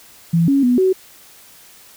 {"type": "tone with pitch steps", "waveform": "sine", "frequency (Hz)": [167.5, 276.8, 246.4, 375.9], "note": ["E3", "C#4", "B3", "F#4"], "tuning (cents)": [28, -2, -4, 27], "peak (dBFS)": -11, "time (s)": [0.33, 0.93], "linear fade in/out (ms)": 10, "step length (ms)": 150, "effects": ["white hiss -45 dBFS RMS until 1.96 s"]}